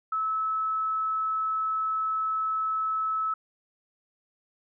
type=tone; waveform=sine; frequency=1300 Hz; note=E6; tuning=24 cents flat; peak=-25 dBFS; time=0.12-3.34 s; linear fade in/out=5 ms; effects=none